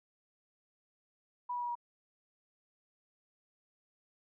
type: tone with pitch steps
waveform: sine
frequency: 979 / 971.1 / 963.3 / 955.5 Hz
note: B5 / B5 / B5 / A#5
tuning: -15 / -29 / -43 / +43 cents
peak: -34 dBFS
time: 1.49-1.754 s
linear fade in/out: 10 ms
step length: 66 ms
effects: none